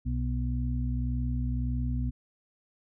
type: harmonic tone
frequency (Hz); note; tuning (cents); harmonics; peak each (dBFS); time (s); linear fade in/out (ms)
61.74; B1; 0; 1 / 2 / 4; -29 / -32 / -35; 0.05-2.11; 20
effects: none